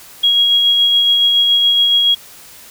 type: tone with tremolo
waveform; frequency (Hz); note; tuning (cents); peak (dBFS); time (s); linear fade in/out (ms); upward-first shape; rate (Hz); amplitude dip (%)
sine; 3300; G#7; -12; -8; 0.23-2.15; 10; sine; 7.1; 25
effects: white hiss -39 dBFS RMS until 2.7 s